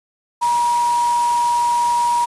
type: tone in noise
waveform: sine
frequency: 955 Hz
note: A#5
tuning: 42 cents sharp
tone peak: -14 dBFS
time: 0.41-2.26 s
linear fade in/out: 20 ms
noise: white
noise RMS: -30 dBFS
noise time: 0.41-2.26 s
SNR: +13 dB
effects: resampled to 24000 Hz